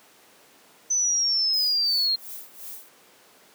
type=linear sweep; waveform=sine; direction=down; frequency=6090 to 4186 Hz; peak=-20 dBFS; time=0.9-2.16 s; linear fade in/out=10 ms
type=noise with tremolo; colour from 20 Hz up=violet; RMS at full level=-37 dBFS; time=1.53-2.89 s; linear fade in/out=10 ms; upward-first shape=sine; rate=2.8 Hz; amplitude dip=85%
effects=pink hiss -54 dBFS RMS until 3.54 s + high-pass 300 Hz 12 dB/octave